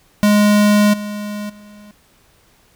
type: tone with level steps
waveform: square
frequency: 207.7 Hz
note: G#3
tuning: in tune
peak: -10 / -24 / -39 dBFS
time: 0.23-1.91 s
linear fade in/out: 0 ms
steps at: 0.93 / 1.49 s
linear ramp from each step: 10 ms
effects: pink hiss -54 dBFS RMS until 2.75 s